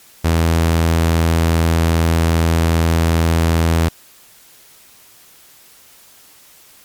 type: tone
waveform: sawtooth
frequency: 82.5 Hz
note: E2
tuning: 2 cents sharp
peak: -8 dBFS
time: 0.24-3.89 s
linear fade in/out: 10 ms
effects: white hiss -46 dBFS RMS until 6.84 s + MP3 96 kbps